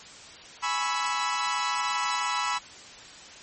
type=chord; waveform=sawtooth; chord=C# minor seventh; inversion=second; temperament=equal with one note detuned; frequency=835.9 / 987.8 / 1108.7 / 1318.5 Hz; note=G#5 / B5 / C#6 / E6; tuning=+11 / 0 / 0 / 0 cents; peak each=-31 / -25 / -31 / -27 dBFS; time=0.62-2.59 s; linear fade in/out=20 ms; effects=white hiss -46 dBFS RMS until 3.42 s + MP3 32 kbps